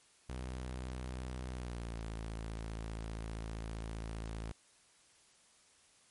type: tone with pitch glide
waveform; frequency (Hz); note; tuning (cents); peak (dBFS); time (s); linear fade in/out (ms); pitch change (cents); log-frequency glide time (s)
sawtooth; 63 to 55.16; B1 to A1; +35 to +5; -36; 0.29-4.52; 5; -230; 1.51-2.05
effects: white hiss -66 dBFS RMS until 6.1 s + MP3 48 kbps